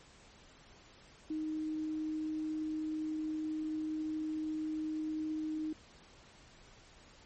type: tone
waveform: sine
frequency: 311.1 Hz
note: D#4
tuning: in tune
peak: -34 dBFS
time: 1.3-5.73 s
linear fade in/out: 5 ms
effects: pink hiss -59 dBFS RMS until 7.25 s + MP3 32 kbps